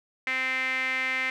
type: tone with band-pass filter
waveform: sawtooth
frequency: 260 Hz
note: C4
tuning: 11 cents flat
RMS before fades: -28 dBFS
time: 0.27-1.3 s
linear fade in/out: 2 ms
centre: 2100 Hz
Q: 6.9
effects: none